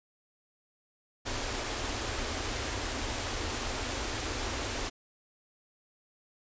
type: band-stop noise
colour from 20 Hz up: pink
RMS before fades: -34 dBFS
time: 1.25-4.9 s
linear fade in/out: 20 ms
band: 120 to 220 Hz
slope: 96 dB/octave
effects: resampled to 16000 Hz